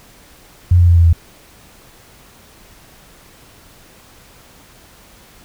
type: tone with pitch steps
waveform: sine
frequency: 88.5 / 87.18 / 85.88 / 84.6 / 83.34 Hz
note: F2 / F2 / F2 / E2 / E2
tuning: +23 / -3 / -29 / +45 / +19 cents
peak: -6 dBFS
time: 0.71-1.13 s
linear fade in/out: 5 ms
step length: 84 ms
effects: pink hiss -45 dBFS RMS until 5.44 s